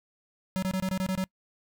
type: tone bursts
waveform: square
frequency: 188.1 Hz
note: F#3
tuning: 29 cents sharp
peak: -27 dBFS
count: 8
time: 0.56-1.24 s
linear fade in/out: 0 ms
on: 64 ms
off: 24 ms
effects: noise-tail reverb RT60 0.1 s tail -25 dB re dry